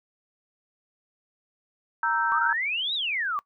sine chord, E diminished, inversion second, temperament equal with one note detuned, 932.3 / 1318.5 / 1558.1 Hz, Bb5 / E6 / G6, 0 / 0 / -11 cents, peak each -26 / -27 / -26 dBFS, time 2.03-2.53 s, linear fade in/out 2 ms
sine exponential two-way sweep, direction up then down, 1120 to 3951 to 1120 Hz, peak -25 dBFS, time 2.32-3.39 s, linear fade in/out 0 ms, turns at 2.94 s
effects noise-tail reverb RT60 0.1 s tail -21 dB re dry

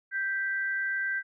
sine tone pair together, 1568 / 1969.9 Hz, G6 / B6, 0 / -5 cents, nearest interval major third, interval 395 cents, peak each -28 / -35 dBFS, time 0.11-1.23 s, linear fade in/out 50 ms, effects none

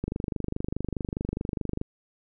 click train, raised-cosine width 3 ms, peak -16 dBFS, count 45, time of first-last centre 0.04-1.814 s, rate 24.8 Hz, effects none

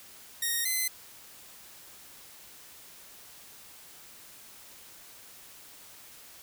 5% pulse tone pair in turn, 1864.7 / 2041 Hz, A#6 / C7, 0 / -44 cents, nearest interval major second, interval 156 cents, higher second, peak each -17 dBFS, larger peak neither, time 0.42-0.65 / 0.65-0.88 s, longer neither, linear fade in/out 5 ms, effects white hiss -51 dBFS RMS until 6.42 s

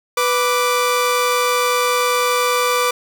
sawtooth tone pair together, 493.4 / 1174.7 Hz, B4 / D6, -2 / 0 cents, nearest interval octave + minor third, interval 1502 cents, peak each -14 / -14 dBFS, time 0.17-2.91 s, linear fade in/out 5 ms, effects none

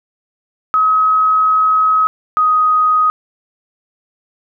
sine tone pair in turn, 1274 / 1251.4 Hz, D#6 / D#6, +41 / +10 cents, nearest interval unison, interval 31 cents, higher first, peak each -9 dBFS, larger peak neither, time 0.74-2.07 / 2.37-3.1 s, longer first, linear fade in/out 0 ms, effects none

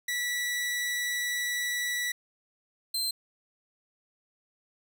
sawtooth tone pair in turn, 1952 / 4123 Hz, B6 / C8, -21 / -26 cents, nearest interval octave + minor second, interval 1295 cents, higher second, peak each -25 dBFS, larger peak neither, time 0.08-2.12 / 2.94-3.11 s, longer first, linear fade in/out 5 ms, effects none

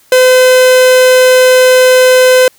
45% pulse tone, 510 Hz, C5, 44 cents flat, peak -3 dBFS, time 0.12-2.48 s, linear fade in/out 2 ms, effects white hiss -47 dBFS RMS until 2.58 s

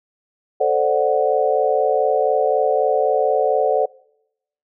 sine chord, D dominant seventh, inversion second, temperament equal, 440 / 523.3 / 587.3 / 740 Hz, A4 / C5 / D5 / F#5, 0 / 0 / 0 / 0 cents, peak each -20 dBFS, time 0.6-3.86 s, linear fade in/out 10 ms, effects noise-tail reverb RT60 0.8 s tail -24 dB re dry

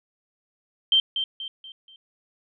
sine tone with echo, 3136 Hz, G7, in tune, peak -15 dBFS, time 0.92-1 s, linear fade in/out 2 ms, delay 240 ms, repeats 4, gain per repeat -8 dB, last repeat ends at 1.96 s, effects none

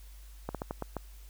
slowing click train, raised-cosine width 1 ms, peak -20 dBFS, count 6, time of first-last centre 0.49-0.967 s, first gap 57 ms, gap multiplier 1.26, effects added 50 Hz sine -47 dBFS peak until 1.29 s + white hiss -60 dBFS RMS until 1.29 s

